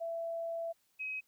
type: tone pair in turn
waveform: sine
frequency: 667 / 2538 Hz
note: E5 / D#7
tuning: +20 / +34 cents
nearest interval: octave + major seventh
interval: 2314 cents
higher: second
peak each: -35 / -36 dBFS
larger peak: first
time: 0-0.73 / 0.99-1.21 s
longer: first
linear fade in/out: 20 ms
effects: white hiss -74 dBFS RMS until 1.27 s